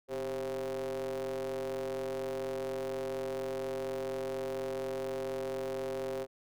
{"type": "ring-modulated tone", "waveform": "square", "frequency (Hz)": 69.3, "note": "C#2", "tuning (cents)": 0, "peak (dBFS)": -32, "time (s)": [0.08, 6.27], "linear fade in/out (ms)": 50, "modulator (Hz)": 463, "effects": []}